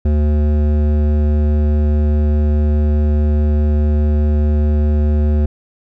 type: tone with hard clipping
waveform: sine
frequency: 74.6 Hz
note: D2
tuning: 28 cents sharp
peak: -13 dBFS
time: 0.05-5.46 s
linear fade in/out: 5 ms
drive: 13 dB
effects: none